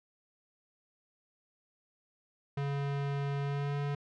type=tone with pitch glide; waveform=square; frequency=140.9 to 143.2 Hz; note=C#3 to D3; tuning=+29 to -43 cents; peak=-32 dBFS; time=2.57-3.95 s; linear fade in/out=5 ms; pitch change=+28 cents; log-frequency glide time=3.41-3.78 s; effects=low-pass 3000 Hz 12 dB/octave